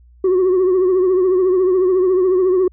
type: tone with vibrato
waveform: sine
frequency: 370 Hz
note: F#4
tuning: in tune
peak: -9 dBFS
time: 0.24-2.68 s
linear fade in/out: 5 ms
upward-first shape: triangle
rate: 14 Hz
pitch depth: 73 cents each way
effects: tanh soft clip ceiling -10 dBFS + added 60 Hz sine -44 dBFS peak until 2.72 s

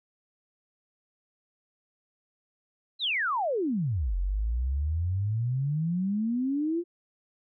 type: exponential two-way sweep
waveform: sine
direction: down then up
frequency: 4186 to 43.6 to 354.2 Hz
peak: -25 dBFS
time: 2.99-6.84 s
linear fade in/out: 50 ms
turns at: 4.16 s
effects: none

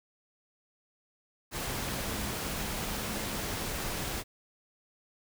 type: tone in noise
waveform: sine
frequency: 207.7 Hz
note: G#3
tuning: in tune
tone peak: -43 dBFS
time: 1.87-3.39 s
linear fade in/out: 50 ms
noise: pink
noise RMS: -35 dBFS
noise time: 1.51-4.24 s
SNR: -11 dB
effects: none

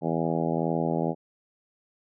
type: harmonic tone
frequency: 82.1 Hz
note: E2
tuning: 6 cents flat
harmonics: 2 / 3 / 4 / 5 / 6 / 7 / 8 / 9 / 10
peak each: -29 / -31 / -32 / -33 / -34 / -34 / -35 / -36 / -36 dBFS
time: 0.01-1.15 s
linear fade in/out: 50 ms
effects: none

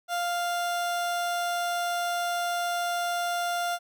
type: tone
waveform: 30% pulse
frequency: 698.5 Hz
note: F5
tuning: in tune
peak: -24 dBFS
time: 0.08-3.79 s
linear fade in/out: 50 ms
effects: none

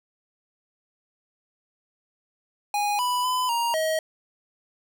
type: tone with pitch steps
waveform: square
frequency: 824 / 989 / 1007 / 938 / 634 Hz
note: G#5 / B5 / B5 / A#5 / D#5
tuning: -14 / +2 / +33 / +11 / +32 cents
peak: -23 dBFS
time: 2.74-3.99 s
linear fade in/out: 2 ms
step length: 250 ms
effects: none

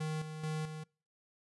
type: tone with tremolo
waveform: square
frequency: 155.7 Hz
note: D#3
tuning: 2 cents sharp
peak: -35 dBFS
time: 0-0.84 s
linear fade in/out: 10 ms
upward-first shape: square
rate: 2.3 Hz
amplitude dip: 55%
effects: noise-tail reverb RT60 0.4 s tail -26 dB re dry + resampled to 24000 Hz

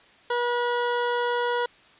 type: tone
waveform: 20% pulse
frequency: 483 Hz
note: B4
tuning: 39 cents flat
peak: -18 dBFS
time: 0.3-1.66 s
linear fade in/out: 5 ms
effects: white hiss -54 dBFS RMS until 1.99 s + resampled to 8000 Hz

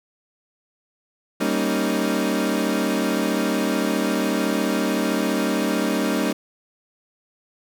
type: chord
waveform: 30% pulse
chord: Eb dominant seventh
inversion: first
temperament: equal with one note detuned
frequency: 196 / 231.5 / 277.2 / 311.1 Hz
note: G3 / Bb3 / Db4 / Eb4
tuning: 0 / -12 / 0 / 0 cents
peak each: -23 dBFS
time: 1.4-6.33 s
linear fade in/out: 10 ms
effects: none

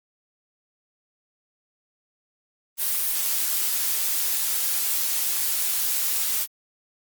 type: noise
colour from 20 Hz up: blue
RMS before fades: -24 dBFS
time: 2.77-6.47 s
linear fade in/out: 50 ms
effects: Opus 32 kbps

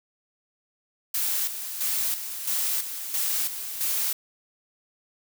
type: noise with tremolo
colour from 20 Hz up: blue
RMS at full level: -26 dBFS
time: 1.14-4.13 s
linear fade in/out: 5 ms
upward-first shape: square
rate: 1.5 Hz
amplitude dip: 60%
effects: none

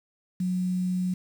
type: tone with quantisation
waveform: sine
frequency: 182.5 Hz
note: F#3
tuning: 24 cents flat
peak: -24 dBFS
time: 0.4-1.14 s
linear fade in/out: 5 ms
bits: 8
effects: none

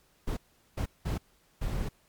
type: noise bursts at uneven times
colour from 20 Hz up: brown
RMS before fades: -31 dBFS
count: 4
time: 0.27-0.37 / 0.77-0.86 / 1.05-1.18 / 1.61-1.89 s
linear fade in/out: 10 ms
effects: pink hiss -66 dBFS RMS until 2.08 s + MP3 96 kbps

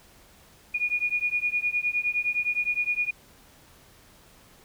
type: beating tone pair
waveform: sine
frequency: 2441 / 2450.7 Hz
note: D#7 / D#7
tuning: -34 / -27 cents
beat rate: 9.7 Hz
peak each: -27 dBFS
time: 0.74-3.11 s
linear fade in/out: 10 ms
effects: pink hiss -55 dBFS RMS until 4.64 s

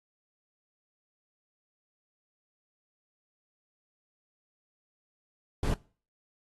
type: noise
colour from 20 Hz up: brown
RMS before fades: -28 dBFS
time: 5.63-5.74 s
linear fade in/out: 2 ms
effects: noise-tail reverb RT60 0.4 s tail -22 dB re dry + AAC 32 kbps

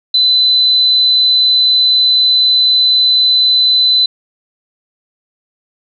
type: tone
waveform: sine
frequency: 4018 Hz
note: B7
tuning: 29 cents sharp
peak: -7 dBFS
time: 0.14-4.06 s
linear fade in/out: 5 ms
effects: none

